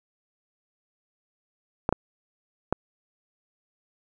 clicks, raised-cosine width 1 ms, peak -8 dBFS, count 3, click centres 1.891 / 1.926 / 2.726 s, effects none

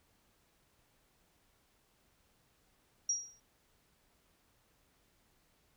sine tone with exponential decay, 5690 Hz, F8, 31 cents sharp, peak -27 dBFS, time 3.09-3.4 s, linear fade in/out 5 ms, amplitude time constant 66 ms, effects pink hiss -72 dBFS RMS until 5.76 s

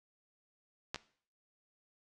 clicks, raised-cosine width 0.2 ms, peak -18 / -24 dBFS, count 2, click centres 0.945 / 0.959 s, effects noise-tail reverb RT60 0.5 s tail -18 dB re dry + resampled to 24000 Hz

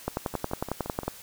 two click trains, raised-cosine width 1 ms, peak -21 / -13 dBFS, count 5 / 12, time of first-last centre 0.34-1.033 / 0.08-1.08 s, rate 5.77 / 11 Hz, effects white hiss -47 dBFS RMS until 1.22 s

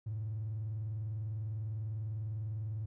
triangle tone with vibrato, 107.4 Hz, A2, 41 cents flat, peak -32 dBFS, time 0.06-2.86 s, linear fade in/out 10 ms, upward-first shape triangle, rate 20 Hz, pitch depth 180 cents each way, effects tanh soft clip ceiling -32 dBFS

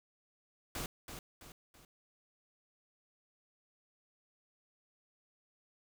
pink noise with echo, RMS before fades -40 dBFS, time 0.75-0.86 s, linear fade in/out 2 ms, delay 330 ms, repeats 3, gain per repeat -7 dB, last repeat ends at 1.85 s, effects none

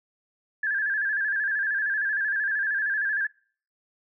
sine tone with vibrato, 1657 Hz, G#6, 4 cents flat, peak -23 dBFS, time 0.63-3.27 s, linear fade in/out 5 ms, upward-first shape square, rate 13 Hz, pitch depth 63 cents each way, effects noise-tail reverb RT60 0.5 s tail -25 dB re dry

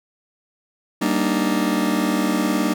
40% pulse chord, Eb major seventh, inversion first, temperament just, 194.45 / 233.3 / 291.7 / 311.1 Hz, G3 / Bb3 / D4 / Eb4, -14 / +2 / -12 / 0 cents, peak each -23 dBFS, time 1.01-2.74 s, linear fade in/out 10 ms, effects none

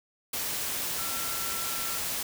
sine tone in noise, 1353 Hz, E6, 45 cents sharp, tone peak -40 dBFS, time 0.98-1.98 s, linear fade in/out 5 ms, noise white, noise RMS -32 dBFS, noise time 0.33-2.23 s, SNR -11 dB, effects none

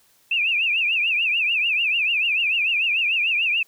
sine tone with vibrato, 2594 Hz, E7, 28 cents flat, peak -18 dBFS, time 0.31-3.63 s, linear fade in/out 5 ms, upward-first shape triangle, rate 6.8 Hz, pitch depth 180 cents each way, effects white hiss -59 dBFS RMS until 3.67 s

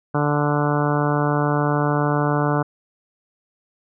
harmonic tone, 146.83 Hz, D3, in tune, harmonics 1 / 2 / 3 / 4 / 5 / 6 / 7 / 8 / 9 / 10, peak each -21 / -24 / -26 / -27 / -28 / -29 / -29 / -30 / -31 / -31 dBFS, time 0.14-2.63 s, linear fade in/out 10 ms, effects none

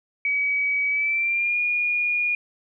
sine tone with pitch glide, 2273 to 2436 Hz, C#7 to D#7, +43 to -37 cents, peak -20 dBFS, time 0.25-2.35 s, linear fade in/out 2 ms, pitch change +120 cents, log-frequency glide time 0.88-1.59 s, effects none

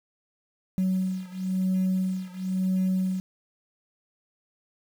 sine beating tone pair, 186.5 / 187.48 Hz, F#3 / F#3, +14 / +23 cents, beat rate 0.98 Hz, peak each -25 / -26 dBFS, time 0.78-3.2 s, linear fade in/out 0 ms, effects tanh soft clip ceiling -19 dBFS + 8-bit

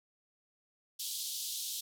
pink band-pass noise, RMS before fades -39 dBFS, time 0.99-1.81 s, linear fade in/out 10 ms, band 3300 to 16000 Hz, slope 48 dB/octave, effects none

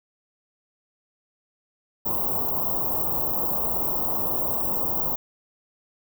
white band-stop noise, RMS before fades -25 dBFS, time 2.05-5.16 s, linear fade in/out 10 ms, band 1100 to 15000 Hz, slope 48 dB/octave, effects none

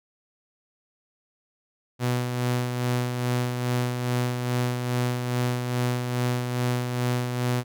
sawtooth tone with tremolo, 123.47 Hz, B2, in tune, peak -18 dBFS, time 1.99-7.64 s, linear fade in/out 50 ms, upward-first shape sine, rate 2.4 Hz, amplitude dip 45%, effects none

